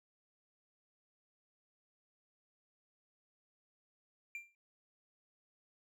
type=tone with exponential decay; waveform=triangle; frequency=2371 Hz; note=D7; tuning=16 cents sharp; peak=-37 dBFS; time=4.35-4.55 s; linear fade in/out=1 ms; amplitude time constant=42 ms; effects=none